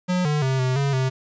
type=tone with pitch steps; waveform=square; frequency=181 / 149.6 / 132.3 / 128.8 / 139.6 / 130.9 Hz; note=F#3 / D3 / C3 / C3 / C#3 / C3; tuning=-38 / +32 / +20 / -27 / +13 / +1 cents; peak=-20 dBFS; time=0.08-1.1 s; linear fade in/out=20 ms; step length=170 ms; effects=resampled to 16000 Hz + 9-bit